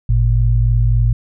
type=tone pair together; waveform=sine; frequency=51.23 / 115 Hz; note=G#1 / A#2; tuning=-23 / -23 cents; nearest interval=octave + major second; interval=1400 cents; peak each=-13 dBFS; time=0.09-1.13 s; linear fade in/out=5 ms; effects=none